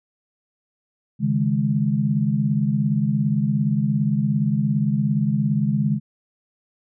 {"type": "chord", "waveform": "sine", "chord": "C# suspended second", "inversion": "none", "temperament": "just", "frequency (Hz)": [138.59, 155.92, 207.9], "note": ["C#3", "D#3", "G#3"], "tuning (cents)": [0, 4, 2], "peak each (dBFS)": [-22, -23, -21], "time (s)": [1.19, 6], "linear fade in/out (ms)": 50, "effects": []}